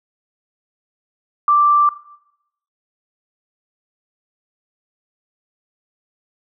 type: tone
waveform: sine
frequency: 1174.7 Hz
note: D6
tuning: in tune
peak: -10 dBFS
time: 1.48-1.89 s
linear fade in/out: 2 ms
effects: noise-tail reverb RT60 0.8 s tail -17 dB re dry